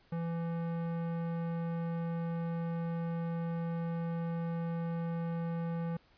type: tone with tanh clipping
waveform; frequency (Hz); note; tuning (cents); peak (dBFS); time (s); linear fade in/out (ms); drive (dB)
sine; 167.5; E3; +28; -35; 0.12-5.97; 5; 17
effects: pink hiss -66 dBFS RMS until 6.17 s + resampled to 11025 Hz